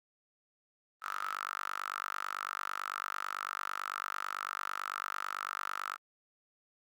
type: tone with high-pass filter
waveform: sawtooth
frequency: 49 Hz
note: G1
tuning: in tune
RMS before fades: -39 dBFS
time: 1.01-5.98 s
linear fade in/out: 50 ms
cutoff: 1300 Hz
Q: 8.7
effects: Opus 32 kbps